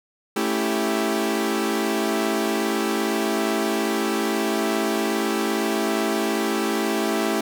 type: chord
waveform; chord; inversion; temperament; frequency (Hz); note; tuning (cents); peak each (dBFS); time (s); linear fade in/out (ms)
sawtooth; A dominant seventh; none; equal; 220 / 277.2 / 329.6 / 392; A3 / C#4 / E4 / G4; 0 / 0 / 0 / 0; -22 / -26 / -22 / -22; 0.36-7.41; 5
effects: none